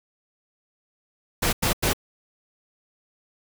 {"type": "noise bursts", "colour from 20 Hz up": "pink", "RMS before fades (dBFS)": -22, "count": 3, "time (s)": [1.42, 1.934], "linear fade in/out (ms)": 10, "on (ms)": 110, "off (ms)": 92, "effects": []}